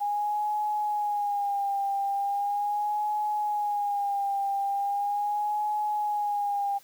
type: tone with vibrato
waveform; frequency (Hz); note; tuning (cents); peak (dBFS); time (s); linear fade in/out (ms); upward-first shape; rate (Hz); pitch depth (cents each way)
sine; 818; G#5; -26; -25; 0-6.79; 20; sine; 0.39; 50
effects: white hiss -56 dBFS RMS until 6.83 s + high-pass 100 Hz 12 dB/octave